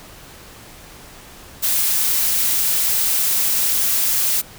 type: noise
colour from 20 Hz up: blue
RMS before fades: -18 dBFS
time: 1.62-4.42 s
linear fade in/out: 20 ms
effects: pink hiss -41 dBFS RMS until 4.58 s